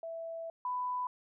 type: tone pair in turn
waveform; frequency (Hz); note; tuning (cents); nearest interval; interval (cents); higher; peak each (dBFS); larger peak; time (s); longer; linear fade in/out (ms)
sine; 660 / 995.7; E5 / B5; +2 / +14; perfect fifth; 712; second; -38 / -32; second; 0.03-0.5 / 0.65-1.07; first; 2
effects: none